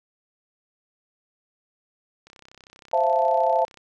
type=click train; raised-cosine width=0.2 ms; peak=-30 dBFS; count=50; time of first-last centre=2.27-3.773 s; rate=32.6 Hz
type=chord; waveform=sine; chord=F major seventh; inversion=second; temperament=equal with one note detuned; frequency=523.3 / 665.4 / 698.5 / 880 Hz; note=C5 / E5 / F5 / A5; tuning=0 / +16 / 0 / 0 cents; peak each=-24 / -22 / -26 / -22 dBFS; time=2.93-3.65 s; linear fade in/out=5 ms
effects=none